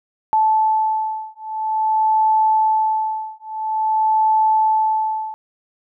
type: beating tone pair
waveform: sine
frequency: 872 / 872.49 Hz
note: A5 / A5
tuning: -16 / -15 cents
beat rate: 0.49 Hz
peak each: -18 dBFS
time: 0.33-5.34 s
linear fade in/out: 0 ms
effects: none